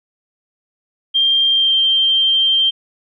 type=tone with pitch glide; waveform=sine; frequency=3185 to 3154 Hz; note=G7 to G7; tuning=+27 to +10 cents; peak=-11 dBFS; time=1.14-2.71 s; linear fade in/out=20 ms; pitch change=-17 cents; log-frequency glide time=1.5-1.76 s; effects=none